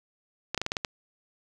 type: clicks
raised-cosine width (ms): 0.2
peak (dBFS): -11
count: 7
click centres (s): 0.546 / 0.577 / 0.616 / 0.664 / 0.719 / 0.768 / 0.848
effects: none